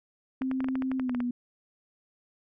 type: tone with pitch glide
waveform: sine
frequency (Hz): 261.6 to 244.1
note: C4 to B3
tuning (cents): 0 to -20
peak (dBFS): -27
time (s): 0.41-1.31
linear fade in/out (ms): 5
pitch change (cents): -120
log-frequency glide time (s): 0.98-1.17
type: clicks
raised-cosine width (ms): 0.5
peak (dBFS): -22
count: 12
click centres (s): 0.419 / 0.514 / 0.605 / 0.644 / 0.686 / 0.755 / 0.822 / 0.916 / 0.997 / 1.095 / 1.148 / 1.204
effects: none

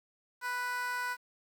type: tone with high-pass filter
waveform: 15% pulse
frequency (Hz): 493.9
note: B4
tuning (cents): 0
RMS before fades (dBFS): -35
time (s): 0.41-1.17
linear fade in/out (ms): 50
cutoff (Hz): 1200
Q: 4.2
effects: 10-bit

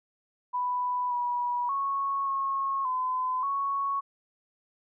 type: tone with pitch steps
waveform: sine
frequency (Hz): 990 / 972 / 1103 / 1091 / 1018 / 1109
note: B5 / B5 / C#6 / C#6 / C6 / C#6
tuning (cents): +4 / -28 / -9 / -28 / -48 / 0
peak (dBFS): -26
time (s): 0.53-4.01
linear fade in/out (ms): 20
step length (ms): 580
effects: none

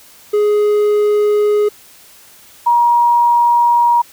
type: tone pair in turn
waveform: triangle / sine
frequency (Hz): 417.5 / 950.9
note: G#4 / A#5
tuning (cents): +9 / +34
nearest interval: octave + major second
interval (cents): 1425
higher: second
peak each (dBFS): -8 / -8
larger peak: neither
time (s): 0.33-1.69 / 2.66-4.02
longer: neither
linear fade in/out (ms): 10
effects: white hiss -43 dBFS RMS until 4.12 s

